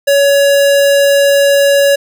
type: tone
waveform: square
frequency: 562 Hz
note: C#5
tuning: 24 cents sharp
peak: -7 dBFS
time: 0.07-1.96 s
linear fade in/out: 10 ms
effects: none